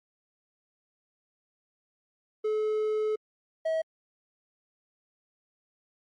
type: tone pair in turn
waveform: triangle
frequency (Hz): 430 / 642.6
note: A4 / E5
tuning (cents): -40 / -44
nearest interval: perfect fifth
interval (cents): 696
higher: second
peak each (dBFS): -23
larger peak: neither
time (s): 2.44-3.16 / 3.65-3.82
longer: first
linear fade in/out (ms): 10
effects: MP3 48 kbps